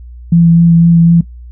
sine tone with vibrato, 168.3 Hz, E3, 36 cents sharp, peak -3 dBFS, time 0.32-1.21 s, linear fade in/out 5 ms, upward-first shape sine, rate 4 Hz, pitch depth 13 cents each way, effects noise-tail reverb RT60 0.1 s tail -18 dB re dry + added 60 Hz sine -28 dBFS peak until 1.51 s

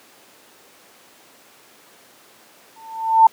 sine tone with exponential growth, 895 Hz, A5, 29 cents sharp, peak -4 dBFS, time 2.76-3.27 s, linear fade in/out 5 ms, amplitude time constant 110 ms, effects pink hiss -49 dBFS RMS until 3.32 s + high-pass 300 Hz 12 dB/octave

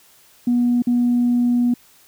sine tone with dropouts, 242.5 Hz, B3, 31 cents flat, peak -13 dBFS, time 0.47-1.74 s, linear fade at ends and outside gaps 5 ms, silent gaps 0.822-0.87 s, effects tanh soft clip ceiling -10 dBFS + white hiss -52 dBFS RMS until 2.07 s

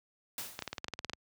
white noise with exponential decay, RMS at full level -37 dBFS, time 0.38-0.79 s, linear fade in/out 1 ms, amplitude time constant 87 ms
clicks, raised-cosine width 0.2 ms, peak -19 dBFS, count 12, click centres 0.591 / 0.623 / 0.677 / 0.73 / 0.782 / 0.844 / 0.883 / 0.937 / 0.991 / 1.047 / 1.097 / 1.134 s
effects high-pass 60 Hz 12 dB/octave

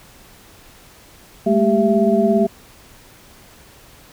sine tone cluster, 204.3 / 222 / 393.8 / 668 Hz, G#3 / A3 / G4 / E5, -28 / +16 / +8 / +23 cents, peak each -18 dBFS, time 1.46-2.47 s, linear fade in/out 10 ms, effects pink hiss -46 dBFS RMS until 4.12 s

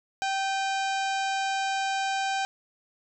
harmonic tone with a mistuned harmonic, 777 Hz, G5, 16 cents flat, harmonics 1 / 2 / 3 / 4 / 5 / 6 / 7 / 8 / 9 / 10, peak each -27 / -33 / -37 / -39 / -41 / -43 / -44 / -45 / -46 / -47 dBFS, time 0.22-2.45 s, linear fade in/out 0 ms, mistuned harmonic 3, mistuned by +73 cents, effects none

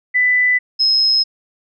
sine tone pair in turn, 1993 / 5142 Hz, B6 / E8, +15 / -44 cents, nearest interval octave + major third, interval 1641 cents, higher second, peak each -11 dBFS, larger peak neither, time 0.14-0.59 / 0.79-1.24 s, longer neither, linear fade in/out 20 ms, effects none

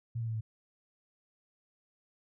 sine tone with pitch steps, 116.54 / 114.34 / 112.18 / 110.06 Hz, A#2 / A#2 / A2 / A2, 0 / -33 / +34 / +1 cents, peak -32 dBFS, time 0.15-0.41 s, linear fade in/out 10 ms, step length 65 ms, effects none

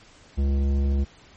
sine tone with tanh clipping, 69.3 Hz, C#2, in tune, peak -21 dBFS, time 0.37-1.05 s, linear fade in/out 20 ms, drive 13 dB, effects pink hiss -52 dBFS RMS until 1.36 s + MP3 32 kbps

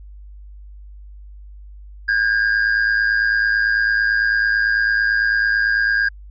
triangle tone with amplitude modulation, 1616 Hz, G#6, 48 cents flat, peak -10 dBFS, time 2.08-6.09 s, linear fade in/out 10 ms, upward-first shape sine, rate 109 Hz, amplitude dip 65%, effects added 50 Hz sine -36 dBFS peak until 6.3 s + resampled to 16000 Hz

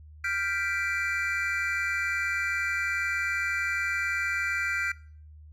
triangle chord, G dominant seventh, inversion third, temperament equal, 1396.9 / 1568 / 1975.5 / 2349 Hz, F6 / G6 / B6 / D7, 0 / 0 / 0 / 0 cents, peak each -31 dBFS, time 0.24-4.92 s, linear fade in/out 5 ms, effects noise-tail reverb RT60 0.5 s tail -21 dB re dry + added 76 Hz sine -46 dBFS peak until 5.52 s

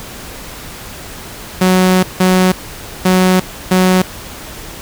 sawtooth tone bursts at uneven times, 184.9 Hz, F#3, 1 cent flat, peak -4 dBFS, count 4, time 1.61-2.03 / 2.2-2.52 / 3.05-3.4 / 3.71-4.02 s, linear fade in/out 5 ms, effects pink hiss -30 dBFS RMS until 4.81 s

